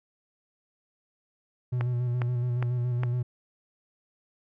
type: tone with vibrato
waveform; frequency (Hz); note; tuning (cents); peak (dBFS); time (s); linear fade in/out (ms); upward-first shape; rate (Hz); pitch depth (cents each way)
triangle; 122.5; B2; -14; -23; 1.72-3.23; 10; square; 7.1; 27
type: click train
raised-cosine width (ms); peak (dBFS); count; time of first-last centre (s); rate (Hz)
0.5; -17; 4; 1.81-3.034; 2.45
effects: none